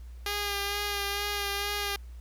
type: tone with vibrato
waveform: 5% pulse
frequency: 405.9 Hz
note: G#4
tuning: 40 cents flat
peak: -18 dBFS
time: 0.26-1.96 s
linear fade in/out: 2 ms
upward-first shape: sine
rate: 2.2 Hz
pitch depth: 22 cents each way
effects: added 60 Hz sine -41 dBFS peak until 2.2 s + pink hiss -63 dBFS RMS until 2.2 s